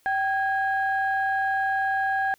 sine tone pair together, 775.4 / 1643 Hz, G5 / G#6, -19 / -19 cents, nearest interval octave + minor second, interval 1300 cents, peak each -23 / -25 dBFS, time 0.06-2.34 s, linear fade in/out 0 ms, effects tanh soft clip ceiling -15 dBFS + white hiss -63 dBFS RMS until 2.38 s

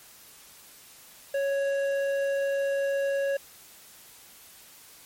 triangle tone with hard clipping, 554.4 Hz, C#5, in tune, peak -26 dBFS, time 1.34-3.37 s, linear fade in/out 5 ms, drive 12 dB, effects white hiss -51 dBFS RMS until 5.05 s + MP3 64 kbps

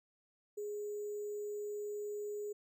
sine tone with sample-and-hold, 415.6 Hz, G#4, 1 cent sharp, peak -38 dBFS, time 0.57-2.53 s, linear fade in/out 10 ms, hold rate 7350 Hz, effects none

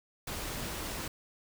pink noise, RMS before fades -38 dBFS, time 0.27-1.08 s, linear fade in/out 5 ms, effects none

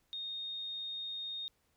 sine tone, 3698 Hz, A#7, 15 cents flat, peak -38 dBFS, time 0.13-1.48 s, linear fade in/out 0 ms, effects pink hiss -75 dBFS RMS until 1.76 s

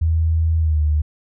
sine tone with pitch glide, 81 to 75.58 Hz, E2 to D#2, -30 to -50 cents, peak -14 dBFS, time 0.01-1.02 s, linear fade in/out 10 ms, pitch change -120 cents, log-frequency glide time 0.59-0.81 s, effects none

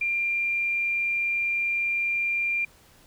sine tone, 2385 Hz, D7, 26 cents sharp, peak -23 dBFS, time 0.01-2.65 s, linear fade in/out 5 ms, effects pink hiss -56 dBFS RMS until 3.06 s

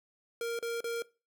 square tone bursts, 466.2 Hz, A#4, in tune, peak -33 dBFS, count 3, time 0.41-1.022 s, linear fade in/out 2 ms, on 180 ms, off 36 ms, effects noise-tail reverb RT60 0.3 s tail -21 dB re dry

